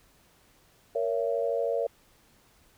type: chord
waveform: sine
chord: A# diminished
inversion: none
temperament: just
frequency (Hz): 466.2 / 559.4 / 671.3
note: A#4 / C#5 / E5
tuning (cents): 0 / +16 / +31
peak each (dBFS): -29 / -29 / -32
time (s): 0.95-1.87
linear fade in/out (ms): 5
effects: pink hiss -62 dBFS RMS until 2.77 s